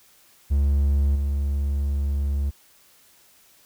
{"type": "tone with level steps", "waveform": "triangle", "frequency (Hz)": 70.4, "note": "C#2", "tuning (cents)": 27, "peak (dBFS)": [-15, -19], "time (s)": [0.5, 2.51], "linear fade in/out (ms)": 20, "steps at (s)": 1.15, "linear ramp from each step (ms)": 10, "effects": ["white hiss -56 dBFS RMS until 3.65 s"]}